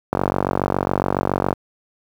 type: click train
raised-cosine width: 1 ms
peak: -3 dBFS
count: 67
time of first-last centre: 0.13-1.528 s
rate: 47.2 Hz
effects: high-pass 80 Hz 12 dB/octave + 7-bit